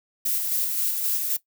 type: noise with tremolo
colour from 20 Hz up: violet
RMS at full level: -24 dBFS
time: 0.25-1.37 s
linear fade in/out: 10 ms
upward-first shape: square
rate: 3.8 Hz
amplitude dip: 30%
effects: noise-tail reverb RT60 0.1 s tail -17 dB re dry